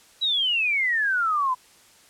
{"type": "exponential sweep", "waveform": "sine", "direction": "down", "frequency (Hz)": [3951, 990], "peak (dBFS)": -20, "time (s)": [0.21, 1.55], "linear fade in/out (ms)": 20, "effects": ["white hiss -54 dBFS RMS until 2.09 s", "low-pass 10000 Hz 12 dB/octave"]}